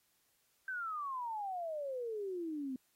sine exponential sweep, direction down, 1568 to 252.8 Hz, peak -37 dBFS, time 0.68-2.76 s, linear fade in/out 2 ms, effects white hiss -75 dBFS RMS until 2.95 s + AAC 48 kbps

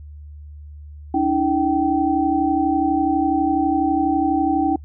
sine tone cluster, 289.6 / 321.7 / 773 Hz, D4 / E4 / G5, -24 / -42 / -24 cents, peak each -20 dBFS, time 1.14-4.76 s, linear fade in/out 5 ms, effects noise-tail reverb RT60 0.1 s tail -26 dB re dry + added 74 Hz sine -35 dBFS peak until 4.84 s

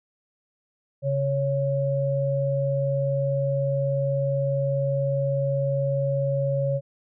sine tone pair together, 137.88 / 554.4 Hz, C#3 / C#5, -9 / 0 cents, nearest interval 2 octaves, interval 2409 cents, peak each -24 dBFS, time 1.02-6.81 s, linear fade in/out 50 ms, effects none

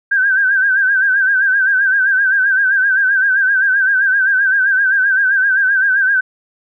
sine tone with vibrato, 1568 Hz, G6, in tune, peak -10 dBFS, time 0.11-6.21 s, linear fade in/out 10 ms, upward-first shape sine, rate 7.7 Hz, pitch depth 75 cents each way, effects none

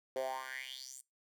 10% pulse tone with high-pass filter sweep, 130.81 Hz, C3, in tune, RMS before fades -42 dBFS, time 0.16-1.01 s, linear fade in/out 2 ms, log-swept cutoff 470 to 8700 Hz, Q 5.6, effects noise-tail reverb RT60 0.2 s tail -22 dB re dry

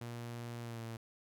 sawtooth tone with pitch glide, 118.5 to 114.46 Hz, A#2 to A#2, +29 to -31 cents, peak -38 dBFS, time 0.01-0.97 s, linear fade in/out 5 ms, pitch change -60 cents, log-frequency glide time 0.61-0.82 s, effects none

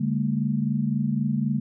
sine tone cluster, 144.1 / 203.5 / 227.3 Hz, D3 / G#3 / A#3, -33 / -35 / -43 cents, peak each -26 dBFS, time 0-1.6 s, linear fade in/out 10 ms, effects none

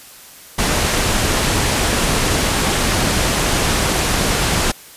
pink low-pass noise, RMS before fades -17 dBFS, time 0.58-4.72 s, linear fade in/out 10 ms, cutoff 11000 Hz, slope 24 dB/octave, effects white hiss -40 dBFS RMS until 4.96 s + resampled to 32000 Hz

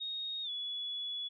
sine tone with pitch glide, 3732 to 3403 Hz, A#7 to G#7, +1 to +41 cents, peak -36 dBFS, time 0-1.29 s, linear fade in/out 20 ms, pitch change -160 cents, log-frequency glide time 0.43-0.5 s, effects none

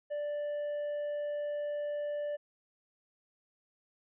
triangle tone, 587.3 Hz, D5, in tune, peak -31 dBFS, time 0.1-2.37 s, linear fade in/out 20 ms, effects resampled to 8000 Hz

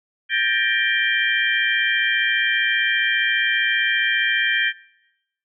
sine tone cluster, 1586 / 1766 / 1881 / 2359 / 3153 Hz, G6 / A6 / A#6 / D7 / G7, +20 / +6 / +15 / +7 / +9 cents, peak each -24 dBFS, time 0.29-4.73 s, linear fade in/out 50 ms, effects noise-tail reverb RT60 0.9 s tail -22 dB re dry

